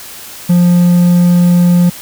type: tone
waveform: triangle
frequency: 175.7 Hz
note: F3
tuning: 11 cents sharp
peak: -3 dBFS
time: 0.49-1.9 s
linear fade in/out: 10 ms
effects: white hiss -30 dBFS RMS until 2.01 s